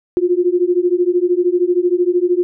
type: beating tone pair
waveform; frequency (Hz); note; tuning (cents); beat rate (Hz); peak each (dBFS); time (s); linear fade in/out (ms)
sine; 349.2 / 362.2; F4 / F#4; 0 / -37; 13; -15; 0.17-2.43; 0
effects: none